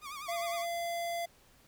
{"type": "tone with vibrato", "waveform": "sawtooth", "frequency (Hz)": 1161, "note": "D6", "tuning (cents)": -20, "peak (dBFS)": -37, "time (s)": [0.01, 0.66], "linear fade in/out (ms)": 50, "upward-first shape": "sine", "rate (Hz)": 9.8, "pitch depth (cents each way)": 110}
{"type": "tone", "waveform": "square", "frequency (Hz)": 684, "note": "F5", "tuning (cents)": -36, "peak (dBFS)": -34, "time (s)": [0.28, 1.26], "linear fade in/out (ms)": 10}
{"effects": ["pink hiss -63 dBFS RMS until 1.67 s"]}